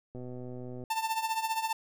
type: click train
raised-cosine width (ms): 2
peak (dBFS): -30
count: 87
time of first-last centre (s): 0.15-0.838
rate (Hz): 125
type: tone with tremolo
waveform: 45% pulse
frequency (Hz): 891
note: A5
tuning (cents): +22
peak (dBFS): -26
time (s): 0.9-1.73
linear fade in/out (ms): 5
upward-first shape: triangle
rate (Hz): 15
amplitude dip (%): 80
effects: none